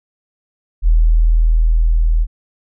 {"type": "tone with level ramp", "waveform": "sine", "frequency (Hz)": 40.39, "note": "E1", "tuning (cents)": -35, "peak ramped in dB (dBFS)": [-7, -10], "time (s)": [0.82, 2.27], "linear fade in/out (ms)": 50, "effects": []}